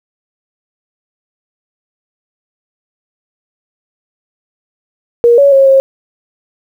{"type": "tone with pitch steps", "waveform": "sine", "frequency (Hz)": [473.3, 562, 543, 538], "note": ["A#4", "C#5", "C#5", "C5"], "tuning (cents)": [26, 24, -36, 48], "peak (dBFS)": -3, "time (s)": [5.24, 5.8], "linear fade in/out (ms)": 0, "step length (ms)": 140, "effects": ["7-bit"]}